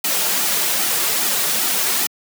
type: noise with flanger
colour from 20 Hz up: white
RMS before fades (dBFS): -19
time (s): 0.04-2.07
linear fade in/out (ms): 5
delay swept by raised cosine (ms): 1.8 to 4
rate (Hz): 2.5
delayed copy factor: -0.6
effects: high-pass 200 Hz 12 dB/octave